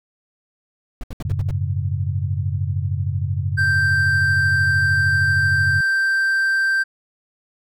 brown noise bursts, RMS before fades -27 dBFS, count 6, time 1.01-1.511 s, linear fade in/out 2 ms, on 26 ms, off 69 ms
sine chord, F# suspended second, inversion none, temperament equal with one note detuned, 92.5 / 105.58 / 138.59 Hz, F#2 / G#2 / C#3, 0 / +29 / 0 cents, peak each -22 / -25 / -25 dBFS, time 1.25-5.81 s, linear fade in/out 5 ms
triangle tone, 1568 Hz, G6, in tune, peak -14 dBFS, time 3.57-6.84 s, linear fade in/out 20 ms
effects none

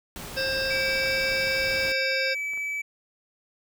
pink noise, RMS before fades -38 dBFS, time 0.16-1.92 s, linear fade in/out 0 ms
harmonic tone, 531 Hz, C5, 25 cents sharp, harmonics 1 / 3 / 5 / 7 / 9 / 10, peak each -29 / -29 / -34 / -37 / -33 / -34 dBFS, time 0.36-2.35 s, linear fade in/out 20 ms
triangle tone, 2298 Hz, D7, 38 cents flat, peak -26 dBFS, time 0.7-2.82 s, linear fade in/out 10 ms
clicks, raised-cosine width 0.5 ms, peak -33 dBFS, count 8, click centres 1.068 / 1.409 / 1.708 / 2.023 / 2.12 / 2.274 / 2.535 / 2.575 s
effects none

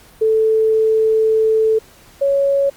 sine tone pair in turn, 440 / 556 Hz, A4 / C#5, 0 / +5 cents, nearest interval major third, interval 405 cents, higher second, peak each -11 / -12 dBFS, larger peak first, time 0.21-1.79 / 2.21-2.7 s, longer first, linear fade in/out 10 ms, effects pink hiss -46 dBFS RMS until 2.76 s + Opus 48 kbps

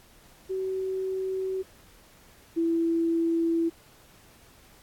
sine tone pair in turn, 378.8 / 332.2 Hz, F#4 / E4, +41 / +13 cents, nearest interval major second, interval 228 cents, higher first, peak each -27 / -22 dBFS, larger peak second, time 0.49-1.63 / 2.56-3.7 s, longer neither, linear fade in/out 20 ms, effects pink hiss -56 dBFS RMS until 4.82 s + AAC 64 kbps

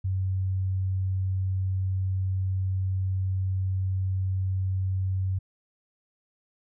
sine tone, 94.5 Hz, F#2, 37 cents sharp, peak -24 dBFS, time 0.04-5.39 s, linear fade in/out 10 ms, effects none

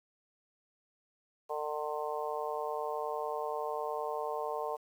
harmonic tone, 150.7 Hz, D3, 45 cents sharp, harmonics 3 / 4 / 5 / 6 / 7, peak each -38 / -39 / -40 / -41 / -41 dBFS, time 1.49-4.77 s, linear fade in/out 20 ms, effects 10-bit

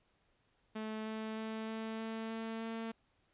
sawtooth tone with pitch steps, 217.6 / 219 / 220.4 / 221.8 / 223.2 / 224.6 / 226.1 Hz, A3 / A3 / A3 / A3 / A3 / A3 / A3, -19 / -8 / +3 / +14 / +25 / +36 / +47 cents, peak -35 dBFS, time 0.75-2.92 s, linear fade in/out 10 ms, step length 310 ms, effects pink hiss -75 dBFS RMS until 3.33 s + resampled to 8000 Hz

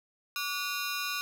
15% pulse ring-modulated tone, 1300 Hz, E6, 24 cents flat, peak -22 dBFS, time 0.36-1.21 s, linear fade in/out 0 ms, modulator 151 Hz, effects none

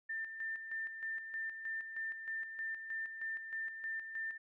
sine tone with tremolo, 1792 Hz, A6, 31 cents sharp, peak -37 dBFS, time 0.09-4.38 s, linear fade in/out 10 ms, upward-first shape square, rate 3.2 Hz, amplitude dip 55%, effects none

